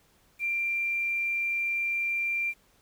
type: tone with quantisation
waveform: sine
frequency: 2371 Hz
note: D7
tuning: 16 cents sharp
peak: -26 dBFS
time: 0.39-2.54 s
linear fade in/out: 50 ms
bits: 9
effects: pink hiss -64 dBFS RMS until 2.81 s